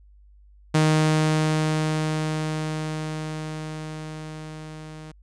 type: tone with level ramp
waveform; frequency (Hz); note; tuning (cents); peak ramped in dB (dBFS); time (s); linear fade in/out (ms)
sawtooth; 155.56; D#3; 0; -12 to -34; 0.74-5.12; 10
effects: added 50 Hz sine -49 dBFS peak until 5.22 s + resampled to 22050 Hz